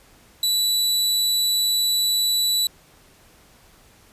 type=tone; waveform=sawtooth; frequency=3951 Hz; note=B7; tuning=in tune; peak=-15 dBFS; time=0.43-2.67 s; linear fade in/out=2 ms; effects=pink hiss -53 dBFS RMS until 4.12 s + resampled to 32000 Hz